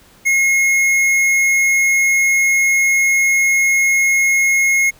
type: tone with tanh clipping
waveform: sine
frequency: 2160 Hz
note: C#7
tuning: 45 cents flat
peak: -13 dBFS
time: 0.25-4.91 s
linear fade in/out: 20 ms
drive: 14 dB
effects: pink hiss -48 dBFS RMS until 4.99 s